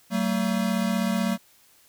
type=tone pair together; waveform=square; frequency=189.8 / 225.7 Hz; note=F#3 / A3; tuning=+44 / +44 cents; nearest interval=minor third; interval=300 cents; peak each=-26 dBFS; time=0.1-1.38 s; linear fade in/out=50 ms; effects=white hiss -58 dBFS RMS until 1.88 s